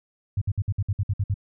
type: tone bursts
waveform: sine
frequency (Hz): 99.6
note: G2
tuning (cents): +28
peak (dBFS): -20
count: 10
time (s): 0.37-1.342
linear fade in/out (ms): 5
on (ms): 45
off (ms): 58
effects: none